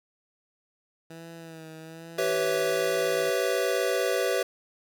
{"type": "tone with vibrato", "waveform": "15% pulse", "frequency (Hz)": 162.8, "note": "E3", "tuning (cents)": -21, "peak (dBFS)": -35, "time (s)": [1.1, 3.3], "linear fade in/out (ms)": 5, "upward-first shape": "sine", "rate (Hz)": 1.2, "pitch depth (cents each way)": 39}
{"type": "chord", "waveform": "square", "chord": "C# half-diminished seventh", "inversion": "second", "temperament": "equal with one note detuned", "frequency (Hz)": [385.9, 493.9, 554.4, 659.3], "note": ["G4", "B4", "C#5", "E5"], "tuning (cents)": [-27, 0, 0, 0], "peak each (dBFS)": [-30, -29, -31, -32], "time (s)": [2.18, 4.43], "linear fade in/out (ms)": 5}
{"effects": []}